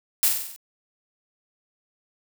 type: noise with echo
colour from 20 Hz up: blue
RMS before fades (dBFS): -19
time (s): 0.23-0.28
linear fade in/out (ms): 0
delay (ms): 47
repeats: 6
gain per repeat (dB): -4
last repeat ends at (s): 0.562
effects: none